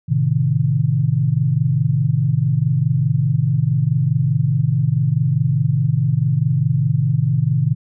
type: chord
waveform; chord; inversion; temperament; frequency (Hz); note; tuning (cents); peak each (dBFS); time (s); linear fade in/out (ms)
sine; A diminished; none; equal; 110 / 130.81 / 155.56; A2 / C3 / Eb3; 0 / 0 / 0; -21 / -17 / -18; 0.08-7.75; 20
effects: none